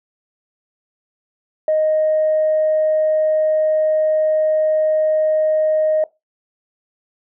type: tone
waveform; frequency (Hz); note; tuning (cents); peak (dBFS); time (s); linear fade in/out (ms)
sine; 622; D#5; -1; -12; 1.68-6.04; 2
effects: noise-tail reverb RT60 0.2 s tail -20 dB re dry + tanh soft clip ceiling -9 dBFS